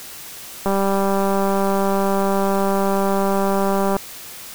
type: click train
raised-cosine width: 1 ms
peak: -7 dBFS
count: 649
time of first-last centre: 0.66-3.966 s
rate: 196 Hz
effects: white hiss -36 dBFS RMS until 4.54 s